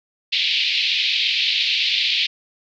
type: band-pass noise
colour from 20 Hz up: white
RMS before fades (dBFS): -20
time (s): 0.32-2.27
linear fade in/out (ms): 10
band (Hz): 2300 to 4300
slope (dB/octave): 48
effects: none